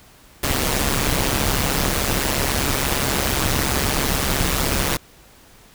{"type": "noise with amplitude modulation", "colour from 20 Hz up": "pink", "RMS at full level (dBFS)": -17, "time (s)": [0.43, 4.97], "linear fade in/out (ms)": 5, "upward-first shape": "sine", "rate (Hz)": 138, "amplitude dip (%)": 80, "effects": ["pink hiss -49 dBFS RMS until 5.74 s"]}